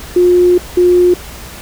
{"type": "tone pair in turn", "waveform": "sine", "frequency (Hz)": [356.6, 356.6], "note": ["F4", "F4"], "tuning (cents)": [36, 36], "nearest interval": "unison", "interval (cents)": 0, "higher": "neither", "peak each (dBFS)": -5, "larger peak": "neither", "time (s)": [[0.16, 0.58], [0.77, 1.14]], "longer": "first", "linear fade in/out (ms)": 5, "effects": ["added 60 Hz sine -33 dBFS peak until 1.61 s", "pink hiss -31 dBFS RMS until 1.61 s"]}